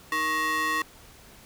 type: ring-modulated tone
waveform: square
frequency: 392.4 Hz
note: G4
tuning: 2 cents sharp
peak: -22 dBFS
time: 0.12-0.82 s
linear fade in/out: 2 ms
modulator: 1490 Hz
effects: pink hiss -51 dBFS RMS until 1.45 s

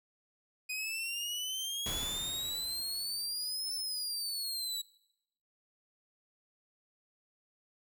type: exponential two-way sweep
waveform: sawtooth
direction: up then down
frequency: 2489 to 5300 to 3886 Hz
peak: -32 dBFS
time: 0.69-4.82 s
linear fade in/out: 10 ms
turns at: 3.74 s
type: noise with exponential decay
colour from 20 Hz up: pink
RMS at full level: -39 dBFS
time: 1.86-3.89 s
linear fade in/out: 2 ms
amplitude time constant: 440 ms
effects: noise-tail reverb RT60 0.8 s tail -21 dB re dry

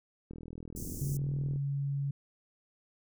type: click train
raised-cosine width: 3 ms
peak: -31 dBFS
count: 52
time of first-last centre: 0.31-1.56 s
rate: 40.8 Hz
type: band-stop noise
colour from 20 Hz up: pink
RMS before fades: -41 dBFS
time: 0.76-1.17 s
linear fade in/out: 2 ms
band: 370 to 5900 Hz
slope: 48 dB/octave
type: tone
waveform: sine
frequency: 140 Hz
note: C#3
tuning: 18 cents sharp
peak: -30 dBFS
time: 1.01-2.11 s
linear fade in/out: 5 ms
effects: none

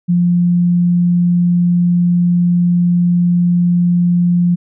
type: tone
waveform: sine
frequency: 175.2 Hz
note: F3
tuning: 6 cents sharp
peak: -9 dBFS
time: 0.08-4.56 s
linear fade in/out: 20 ms
effects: none

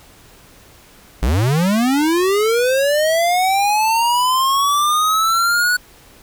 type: linear sweep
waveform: square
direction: up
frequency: 48.96 to 1480 Hz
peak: -14 dBFS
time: 1.22-5.77 s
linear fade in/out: 10 ms
effects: pink hiss -46 dBFS RMS until 6.22 s

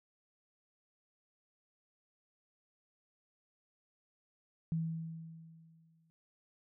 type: tone with exponential decay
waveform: sine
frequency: 162.9 Hz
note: E3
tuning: 20 cents flat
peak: -30 dBFS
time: 4.72-6.1 s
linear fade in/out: 0 ms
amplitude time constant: 300 ms
effects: none

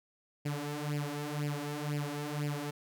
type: tone with flanger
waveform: sawtooth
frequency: 146.83 Hz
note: D3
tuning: in tune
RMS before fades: -36 dBFS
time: 0.45-2.71 s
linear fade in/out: 10 ms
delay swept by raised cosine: 0.39 to 4.59 ms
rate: 2 Hz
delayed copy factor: +0.8
effects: none

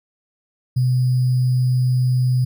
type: tone with sample-and-hold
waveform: sine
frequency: 126.6 Hz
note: B2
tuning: 43 cents sharp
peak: -14 dBFS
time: 0.76-2.45 s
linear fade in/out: 10 ms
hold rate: 4900 Hz
effects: none

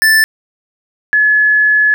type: tone pair in turn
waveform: square / sine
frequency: 1760 / 1706.9 Hz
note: A6 / G#6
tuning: 0 / +47 cents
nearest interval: minor second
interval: 53 cents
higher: first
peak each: -7 dBFS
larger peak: neither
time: 0.02-0.24 / 1.13-1.94 s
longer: second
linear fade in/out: 0 ms
effects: none

